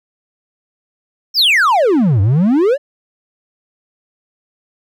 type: exponential two-way sweep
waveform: triangle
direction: down then up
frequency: 5620 to 92.5 to 603 Hz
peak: -7 dBFS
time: 1.34-2.78 s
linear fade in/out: 50 ms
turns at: 2.21 s
effects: none